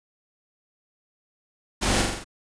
pink noise with echo, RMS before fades -24 dBFS, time 1.81-2.03 s, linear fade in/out 20 ms, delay 43 ms, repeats 5, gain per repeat -3 dB, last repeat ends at 2.245 s, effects resampled to 22050 Hz

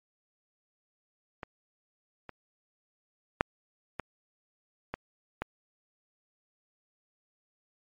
clicks, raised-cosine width 0.5 ms, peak -23 / -27 / -7 / -18 / -18 / -16 dBFS, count 6, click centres 1.432 / 2.293 / 3.409 / 3.997 / 4.94 / 5.42 s, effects MP3 48 kbps

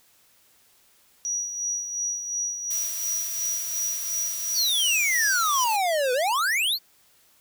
sine tone with tremolo, 5800 Hz, F#8, 35 cents flat, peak -24 dBFS, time 1.25-5.64 s, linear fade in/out 0 ms, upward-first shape sine, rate 2.8 Hz, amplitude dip 55%
blue noise, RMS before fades -34 dBFS, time 2.7-5.77 s, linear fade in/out 10 ms
square exponential two-way sweep, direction down then up, 4699 to 486.7 to 4699 Hz, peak -22 dBFS, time 4.54-6.79 s, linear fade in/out 50 ms, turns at 6.13 s
effects white hiss -60 dBFS RMS until 7.4 s

